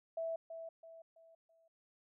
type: tone with echo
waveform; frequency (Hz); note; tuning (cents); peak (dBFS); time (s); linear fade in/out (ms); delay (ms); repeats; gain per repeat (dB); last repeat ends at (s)
sine; 657; E5; -6; -36; 0.17-0.36; 5; 330; 4; -8; 1.68
effects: none